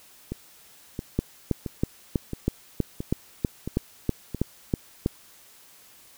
two click trains, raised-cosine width 3 ms, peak -9 / -17 dBFS, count 13 / 7, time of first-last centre 1.19-5.061 / 0.32-4.347 s, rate 3.1 / 1.49 Hz, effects white hiss -53 dBFS RMS until 6.17 s

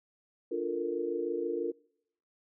sine chord, Bb major seventh, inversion first, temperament equal, 293.7 / 349.2 / 440 / 466.2 Hz, D4 / F4 / A4 / Bb4, 0 / 0 / 0 / 0 cents, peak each -39 / -34 / -38 / -34 dBFS, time 0.51-1.72 s, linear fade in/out 10 ms, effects noise-tail reverb RT60 0.7 s tail -25 dB re dry

